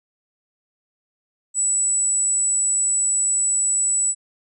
sine tone, 7902 Hz, B8, in tune, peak -17 dBFS, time 1.54-4.15 s, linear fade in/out 50 ms, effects none

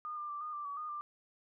sine tone with pitch steps, 1220 / 1195 / 1174 / 1223 / 1179 / 1138 / 1226 / 1187 Hz, D#6 / D6 / D6 / D#6 / D6 / C#6 / D#6 / D6, -34 / +30 / -1 / -30 / +6 / +45 / -26 / +18 cents, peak -38 dBFS, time 0.05-1.01 s, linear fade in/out 0 ms, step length 120 ms, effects none

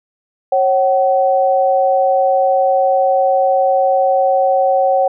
sine tone pair together, 545 / 757 Hz, C#5 / F#5, -29 / +39 cents, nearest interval tritone, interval 568 cents, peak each -13 dBFS, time 0.52-5.08 s, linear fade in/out 5 ms, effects none

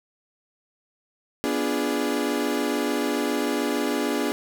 35% pulse chord, B diminished seventh, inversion none, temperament equal, 246.9 / 293.7 / 349.2 / 415.3 Hz, B3 / D4 / F4 / Ab4, 0 / 0 / 0 / 0 cents, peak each -27 / -25 / -30 / -27 dBFS, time 1.44-4.32 s, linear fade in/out 0 ms, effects none

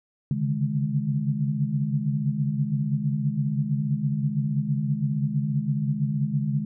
sine tone cluster, 137.7 / 143.8 / 152.9 / 209.3 Hz, C#3 / D3 / D#3 / G#3, -11 / -36 / -30 / +14 cents, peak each -28 dBFS, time 0.31-6.65 s, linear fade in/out 2 ms, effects none

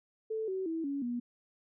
sine tone with pitch steps, 440 / 378.6 / 325.8 / 280.4 / 241.3 Hz, A4 / F#4 / E4 / C#4 / B3, 0 / +40 / -20 / +20 / -40 cents, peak -32 dBFS, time 0.3-1.2 s, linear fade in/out 10 ms, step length 180 ms, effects none

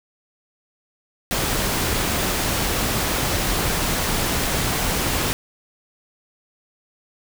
pink noise, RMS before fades -22 dBFS, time 1.31-5.33 s, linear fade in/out 0 ms, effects none

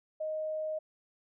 sine tone, 623 Hz, D#5, 2 cents sharp, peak -32 dBFS, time 0.2-0.79 s, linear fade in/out 10 ms, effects none

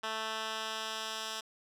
10% pulse tone with band-pass filter sweep, 220 Hz, A3, in tune, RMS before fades -38 dBFS, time 0.03-1.41 s, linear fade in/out 10 ms, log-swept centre 2300 to 4600 Hz, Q 0.8, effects none

